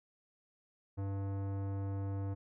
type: tone with tanh clipping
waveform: sine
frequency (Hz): 98.3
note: G2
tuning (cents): +5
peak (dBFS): -37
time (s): 0.97-2.35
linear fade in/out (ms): 20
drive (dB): 18
effects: none